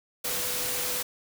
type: tone in noise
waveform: sine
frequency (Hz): 494.7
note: B4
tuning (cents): +3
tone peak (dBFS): -40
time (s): 0.24-1.03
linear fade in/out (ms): 10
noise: white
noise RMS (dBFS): -30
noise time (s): 0.24-1.03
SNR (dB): -13
effects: none